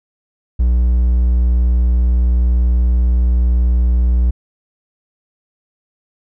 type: tone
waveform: triangle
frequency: 60.5 Hz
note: B1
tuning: 35 cents flat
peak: -8 dBFS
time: 0.59-4.31 s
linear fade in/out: 10 ms
effects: none